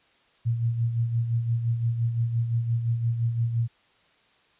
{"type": "tone with tremolo", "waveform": "sine", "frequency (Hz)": 116.54, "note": "A#2", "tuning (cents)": 0, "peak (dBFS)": -20, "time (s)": [0.45, 3.68], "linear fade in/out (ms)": 20, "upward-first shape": "sine", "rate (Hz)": 5.8, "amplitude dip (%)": 55, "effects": ["white hiss -62 dBFS RMS until 4.59 s", "resampled to 8000 Hz"]}